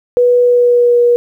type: tone with pitch glide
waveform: sine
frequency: 489.4 to 480.4 Hz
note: B4 to B4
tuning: -16 to -48 cents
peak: -6 dBFS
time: 0.17-1.16 s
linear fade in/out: 0 ms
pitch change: -32 cents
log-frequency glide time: 0.42-0.99 s
effects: 8-bit